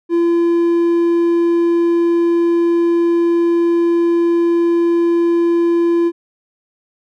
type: tone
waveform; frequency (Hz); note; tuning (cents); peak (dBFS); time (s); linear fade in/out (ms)
triangle; 340.4; F4; -44; -9; 0.09-6.12; 50
effects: none